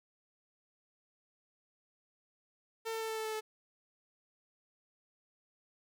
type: tone with pitch steps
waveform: sawtooth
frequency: 450.6 / 447.7 / 444.9 / 442.1 / 439.3 / 436.5 / 433.7 Hz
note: A4 / A4 / A4 / A4 / A4 / A4 / A4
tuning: +41 / +30 / +19 / +8 / -3 / -14 / -25 cents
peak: -32 dBFS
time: 2.85-3.41 s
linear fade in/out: 20 ms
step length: 80 ms
effects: none